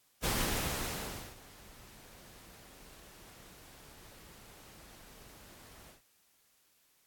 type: noise with ADSR envelope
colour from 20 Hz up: pink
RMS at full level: -31 dBFS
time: 0.22-6.02 s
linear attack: 30 ms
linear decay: 1100 ms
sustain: -24 dB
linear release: 130 ms
effects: white hiss -70 dBFS RMS until 7.06 s + AAC 64 kbps